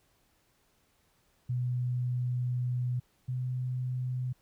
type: tone pair in turn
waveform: sine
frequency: 124.1 / 126.63 Hz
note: B2 / B2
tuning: +9 / +44 cents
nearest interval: unison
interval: 35 cents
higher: second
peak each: -28 / -30 dBFS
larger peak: first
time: 1.49-3 / 3.28-4.33 s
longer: first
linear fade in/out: 10 ms
effects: pink hiss -70 dBFS RMS until 4.41 s